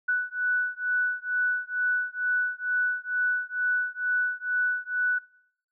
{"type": "beating tone pair", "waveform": "sine", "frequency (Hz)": [1483, 1485.2], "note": ["F#6", "F#6"], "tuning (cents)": [4, 6], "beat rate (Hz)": 2.2, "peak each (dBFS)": -27, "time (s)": [0.08, 5.19], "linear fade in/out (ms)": 10, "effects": ["noise-tail reverb RT60 0.8 s tail -25 dB re dry"]}